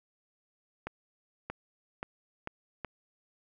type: accelerating click train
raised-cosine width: 0.5 ms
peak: -21 dBFS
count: 5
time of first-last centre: 0.87-2.847 s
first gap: 630 ms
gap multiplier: 0.84
effects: none